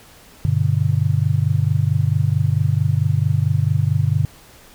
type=chord; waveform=sine; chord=G major; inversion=none; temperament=just; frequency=98 / 122.5 / 147 Hz; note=G2 / B2 / D3; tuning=0 / -14 / +2 cents; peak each=-19 dBFS; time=0.45-4.25 s; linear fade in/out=0 ms; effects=pink hiss -46 dBFS RMS until 4.74 s